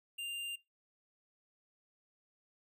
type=tone with hard clipping; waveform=sine; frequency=2794 Hz; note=F7; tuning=in tune; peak=-40 dBFS; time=0.18-0.56 s; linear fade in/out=10 ms; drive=11 dB; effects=noise-tail reverb RT60 0.2 s tail -20 dB re dry